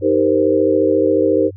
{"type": "chord", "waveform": "sine", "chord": "C minor seventh", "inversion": "first", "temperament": "equal with one note detuned", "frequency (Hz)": [311.1, 392, 466.2, 520.5], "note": ["Eb4", "G4", "Bb4", "C5"], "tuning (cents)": [0, 0, 0, -9], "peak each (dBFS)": -17, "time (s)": [0.01, 1.51], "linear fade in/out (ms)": 50, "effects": ["added 96 Hz sine -32 dBFS peak until 1.56 s"]}